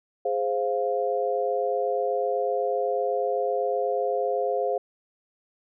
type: chord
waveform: sine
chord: F minor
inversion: first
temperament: equal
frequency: 415.3 / 523.3 / 698.5 Hz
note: Ab4 / C5 / F5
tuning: 0 / 0 / 0 cents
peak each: -28 / -26 / -28 dBFS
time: 0.25-4.78 s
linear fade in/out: 5 ms
effects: none